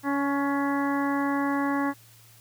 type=harmonic tone with a mistuned harmonic; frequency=281 Hz; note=C#4; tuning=24 cents sharp; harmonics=1 / 2 / 3 / 4 / 5 / 6 / 7; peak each=-25 / -35 / -32 / -32 / -40 / -35 / -39 dBFS; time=0.03-1.94 s; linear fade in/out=50 ms; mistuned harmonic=4; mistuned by=-19 cents; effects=added 114 Hz sine -55 dBFS peak until 2.4 s + white hiss -55 dBFS RMS until 2.4 s